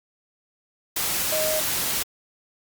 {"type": "tone in noise", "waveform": "sine", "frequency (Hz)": 622.3, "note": "D#5", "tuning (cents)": 0, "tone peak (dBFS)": -24, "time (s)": [1.32, 1.6], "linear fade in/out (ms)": 5, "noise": "white", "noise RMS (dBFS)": -25, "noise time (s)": [0.96, 2.03], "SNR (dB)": -2, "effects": ["Opus 48 kbps"]}